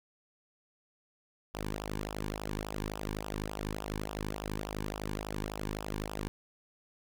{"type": "tone with flanger", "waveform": "sawtooth", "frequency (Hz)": 51.91, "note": "G#1", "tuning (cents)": 0, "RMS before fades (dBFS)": -38, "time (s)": [1.54, 6.28], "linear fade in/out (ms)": 0, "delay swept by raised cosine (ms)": [0.46, 1.56], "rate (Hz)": 3.5, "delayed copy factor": -0.8, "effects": []}